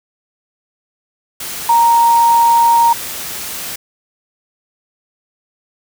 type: tone in noise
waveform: sine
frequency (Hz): 932.3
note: A#5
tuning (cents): 0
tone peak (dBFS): -7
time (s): 1.69-2.93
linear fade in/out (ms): 5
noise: white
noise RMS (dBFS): -25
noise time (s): 1.4-3.76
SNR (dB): +15
effects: none